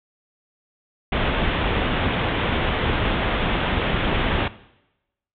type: low-pass noise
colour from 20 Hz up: pink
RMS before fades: -22 dBFS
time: 1.12-4.48 s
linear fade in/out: 5 ms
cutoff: 3600 Hz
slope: 96 dB/octave
effects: noise-tail reverb RT60 0.9 s tail -18 dB re dry